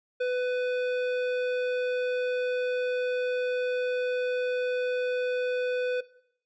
sine tone with hard clipping, 499.1 Hz, B4, 18 cents sharp, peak -27 dBFS, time 0.2-6.01 s, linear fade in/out 10 ms, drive 12 dB, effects noise-tail reverb RT60 0.7 s tail -19 dB re dry + resampled to 16000 Hz

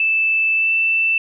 sine tone with pitch glide, 2637 to 2660 Hz, E7 to E7, 0 to +15 cents, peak -14 dBFS, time 0-1.18 s, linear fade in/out 2 ms, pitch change +15 cents, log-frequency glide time 0.55-0.72 s, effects none

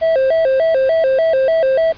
triangle tone with vibrato, 587.3 Hz, D5, in tune, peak -9 dBFS, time 0.01-1.93 s, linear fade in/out 20 ms, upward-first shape square, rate 3.4 Hz, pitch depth 180 cents each way, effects pink hiss -41 dBFS RMS until 1.97 s + resampled to 11025 Hz

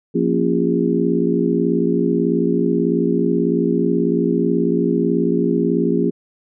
harmonic tone with a mistuned harmonic, 58.27 Hz, A#1, in tune, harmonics 3 / 4 / 5 / 6 / 7, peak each -21 / -21 / -21 / -21 / -21 dBFS, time 0.14-6.11 s, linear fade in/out 20 ms, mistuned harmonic 5, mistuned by -92 cents, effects none

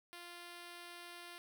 5% pulse tone, 348.2 Hz, F4, 5 cents flat, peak -38 dBFS, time 0.13-1.38 s, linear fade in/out 0 ms, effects none

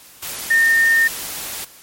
sine tone in noise, 1823 Hz, A#6, 39 cents flat, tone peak -11 dBFS, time 0.5-1.08 s, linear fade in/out 10 ms, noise white, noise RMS -28 dBFS, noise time 0.22-1.65 s, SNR +14 dB, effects white hiss -44 dBFS RMS until 1.82 s + MP3 64 kbps

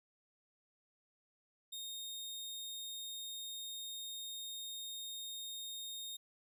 sawtooth tone, 3700 Hz, A#7, 14 cents flat, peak -40 dBFS, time 1.72-6.17 s, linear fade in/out 10 ms, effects none

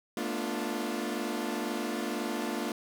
sawtooth chord, B half-diminished seventh, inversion third, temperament equal with one note detuned, 220 / 242 / 293.7 / 349.2 Hz, A3 / B3 / D4 / F4, 0 / -35 / 0 / 0 cents, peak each -33 dBFS, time 0.17-2.72 s, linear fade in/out 2 ms, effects none

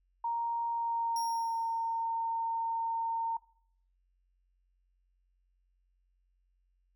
sine tone with pitch glide, 932.3 to 913.6 Hz, A#5 to A#5, 0 to -35 cents, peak -30 dBFS, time 0.24-3.37 s, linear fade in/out 5 ms, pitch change -35 cents, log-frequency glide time 0.7-1.55 s
sawtooth tone with exponential decay, 5588 Hz, F8, in tune, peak -35 dBFS, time 1.16-2.04 s, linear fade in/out 2 ms, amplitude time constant 190 ms
effects noise-tail reverb RT60 0.6 s tail -22 dB re dry + added 45 Hz sine -70 dBFS peak until 6.95 s

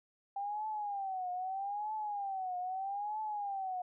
sine tone with vibrato, 790 Hz, G5, 13 cents sharp, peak -35 dBFS, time 0.36-3.82 s, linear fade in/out 5 ms, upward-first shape triangle, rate 0.79 Hz, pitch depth 170 cents each way, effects none

